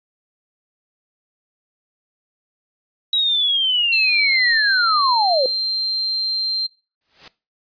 sine linear sweep, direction down, 3872 to 493.9 Hz, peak -15 dBFS, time 3.13-5.46 s, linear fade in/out 2 ms
sine tone, 4153 Hz, C8, 14 cents flat, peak -18 dBFS, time 3.92-6.67 s, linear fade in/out 10 ms
white noise with exponential growth, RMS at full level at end -34 dBFS, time 7.01-7.28 s, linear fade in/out 2 ms, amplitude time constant 58 ms
effects noise-tail reverb RT60 0.3 s tail -19 dB re dry + resampled to 11025 Hz

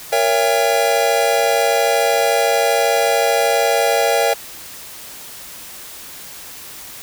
square chord, A# diminished seventh, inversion none, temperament just, 466.2 / 559.4 / 671.3 / 805.5 Hz, A#4 / C#5 / E5 / G5, 0 / +16 / +31 / +47 cents, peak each -20 dBFS, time 0.12-4.34 s, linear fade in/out 10 ms, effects white hiss -35 dBFS RMS until 7.02 s

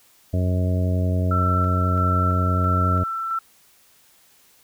harmonic tone, 91 Hz, F#2, 28 cents flat, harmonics 1 / 2 / 3 / 4 / 5 / 6 / 7, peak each -19 / -27 / -30 / -37 / -36 / -37 / -32 dBFS, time 0.33-3.04 s, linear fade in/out 10 ms
sine tone with tremolo, 1337 Hz, E6, 24 cents sharp, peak -21 dBFS, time 1.31-3.39 s, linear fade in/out 5 ms, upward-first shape square, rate 1.5 Hz, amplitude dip 30%
effects white hiss -56 dBFS RMS until 4.63 s

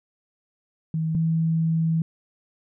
sine tone pair in turn, 160 / 162.61 Hz, D#3 / E3, +49 / -23 cents, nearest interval unison, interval 28 cents, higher second, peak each -22 / -19 dBFS, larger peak second, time 0.94-1.15 / 1.15-2.02 s, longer second, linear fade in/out 2 ms, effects none

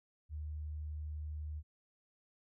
sine tone, 76 Hz, D#2, 40 cents flat, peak -39 dBFS, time 0.29-1.63 s, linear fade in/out 50 ms, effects none

